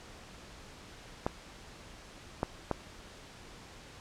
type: clicks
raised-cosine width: 1 ms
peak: -15 dBFS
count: 3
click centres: 1.265 / 2.431 / 2.713 s
effects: pink hiss -51 dBFS RMS until 4 s + low-pass 7000 Hz 12 dB/octave